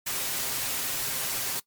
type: noise with comb filter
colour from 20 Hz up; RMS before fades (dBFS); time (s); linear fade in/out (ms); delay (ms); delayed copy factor
white; -30; 0.06-1.6; 10; 7.5; +0.55
effects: noise-tail reverb RT60 0.1 s tail -20 dB re dry + MP3 96 kbps